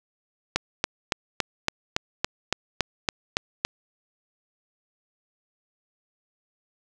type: click train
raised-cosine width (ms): 0.2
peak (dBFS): -4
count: 12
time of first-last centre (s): 0.56-3.65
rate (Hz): 3.56
effects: none